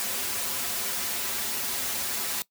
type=noise with comb filter; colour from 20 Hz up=white; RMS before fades=-30 dBFS; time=0-2.42 s; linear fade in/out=0 ms; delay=6.5 ms; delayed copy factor=-0.85; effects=noise-tail reverb RT60 0.1 s tail -20 dB re dry + high-pass 100 Hz 12 dB/octave